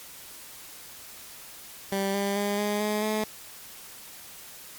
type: tone with pitch steps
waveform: 15% pulse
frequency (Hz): 196 / 199.66 / 203.4 / 207.2 / 211 / 215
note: G3 / G3 / G#3 / G#3 / G#3 / A3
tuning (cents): 0 / +32 / -36 / -4 / +28 / -40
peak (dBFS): -19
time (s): 1.92-3.24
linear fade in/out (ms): 2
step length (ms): 220
effects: white hiss -45 dBFS RMS until 4.78 s + MP3 96 kbps